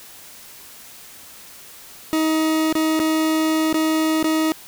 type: tone with dropouts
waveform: 40% pulse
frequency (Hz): 316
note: D#4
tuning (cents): +27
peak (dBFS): -16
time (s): 2.13-4.52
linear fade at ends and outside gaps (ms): 0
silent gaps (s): 2.726-2.753 / 2.993-3 / 3.728-3.743 / 4.228-4.243
effects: white hiss -42 dBFS RMS until 4.67 s